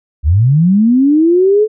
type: linear sweep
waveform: sine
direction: up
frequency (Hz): 65.41 to 438.8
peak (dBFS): -6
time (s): 0.23-1.68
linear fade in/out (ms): 50
effects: none